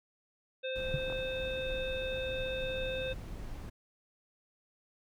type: harmonic tone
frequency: 521 Hz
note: C5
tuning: 7 cents flat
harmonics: 1 / 3 / 5 / 7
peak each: -35 / -45 / -42 / -43 dBFS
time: 0.63-3.14 s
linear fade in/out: 20 ms
type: noise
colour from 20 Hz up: brown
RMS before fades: -42 dBFS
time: 0.75-3.7 s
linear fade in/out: 10 ms
type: tone with exponential decay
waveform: sine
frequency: 141.3 Hz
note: C#3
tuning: 34 cents sharp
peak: -26 dBFS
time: 0.94-1.03 s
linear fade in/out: 0 ms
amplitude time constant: 19 ms
type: clicks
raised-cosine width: 1 ms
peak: -28 dBFS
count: 2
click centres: 1.1 / 1.125 s
effects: none